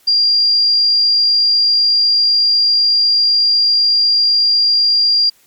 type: tone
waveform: sine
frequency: 4782 Hz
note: D8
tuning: 30 cents sharp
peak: -9 dBFS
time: 0.07-5.3 s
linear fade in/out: 10 ms
effects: white hiss -52 dBFS RMS until 5.46 s + MP3 96 kbps